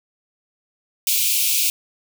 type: high-pass noise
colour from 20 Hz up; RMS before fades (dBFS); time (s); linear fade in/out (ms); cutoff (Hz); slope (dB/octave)
white; -19; 1.07-1.7; 2; 2300; 96
effects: none